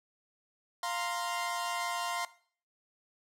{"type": "chord", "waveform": "sawtooth", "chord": "F suspended fourth", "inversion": "none", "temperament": "equal", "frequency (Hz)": [698.5, 932.3, 1046.5], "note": ["F5", "Bb5", "C6"], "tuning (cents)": [0, 0, 0], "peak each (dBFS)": [-33, -35, -32], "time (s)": [0.83, 2.25], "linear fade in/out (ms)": 2, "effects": ["noise-tail reverb RT60 0.5 s tail -18 dB re dry", "low-pass 12000 Hz 12 dB/octave"]}